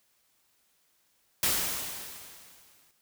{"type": "noise with exponential decay", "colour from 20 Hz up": "white", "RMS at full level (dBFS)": -25, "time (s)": [1.43, 2.91], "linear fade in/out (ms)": 2, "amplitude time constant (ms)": 320, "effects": ["white hiss -70 dBFS RMS until 3.01 s"]}